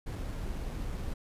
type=noise with sample-and-hold; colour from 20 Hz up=brown; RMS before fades=-36 dBFS; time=0.06-1.14 s; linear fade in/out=10 ms; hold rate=8820 Hz; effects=resampled to 32000 Hz